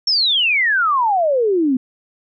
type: exponential sweep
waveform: sine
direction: down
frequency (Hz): 5530 to 246.9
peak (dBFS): -13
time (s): 0.07-1.77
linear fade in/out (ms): 5
effects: none